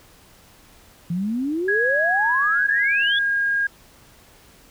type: exponential sweep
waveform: sine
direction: up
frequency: 164.81 to 3497 Hz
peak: -21 dBFS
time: 1.1-3.19 s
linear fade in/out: 5 ms
type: tone with pitch glide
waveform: sine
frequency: 1661.2 to 1626.1 Hz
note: G#6 to G#6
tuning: 0 to -37 cents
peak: -18 dBFS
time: 1.68-3.67 s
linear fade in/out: 5 ms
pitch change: -37 cents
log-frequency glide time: 2.46-3.18 s
effects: pink hiss -51 dBFS RMS until 4.7 s